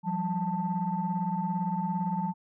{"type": "tone cluster", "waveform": "sine", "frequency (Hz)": [172.9, 190.5, 884], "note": ["F3", "G3", "A5"], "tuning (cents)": [-17, -49, 8], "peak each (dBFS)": -31, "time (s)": [0.03, 2.34], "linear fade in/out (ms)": 50, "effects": ["tanh soft clip ceiling -19 dBFS"]}